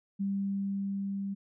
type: tone with level ramp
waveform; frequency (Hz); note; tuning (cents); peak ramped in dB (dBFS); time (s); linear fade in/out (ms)
sine; 197.4; G3; +12; -28 to -32; 0.19-1.35; 20
effects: none